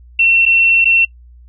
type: tone with dropouts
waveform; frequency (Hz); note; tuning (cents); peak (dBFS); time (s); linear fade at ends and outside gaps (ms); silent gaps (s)
sine; 2709; E7; +47; -8; 0.19-1.05; 5; 0.454-0.461 / 0.845-0.854
effects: noise-tail reverb RT60 0.1 s tail -21 dB re dry + added 60 Hz sine -38 dBFS peak until 1.48 s